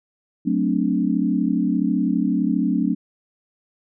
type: chord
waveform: sine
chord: D dominant seventh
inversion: first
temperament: equal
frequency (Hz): 185 / 220 / 261.6 / 293.7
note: F#3 / A3 / C4 / D4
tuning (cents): 0 / 0 / 0 / 0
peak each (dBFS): -23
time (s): 0.45-2.95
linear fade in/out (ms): 20
effects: none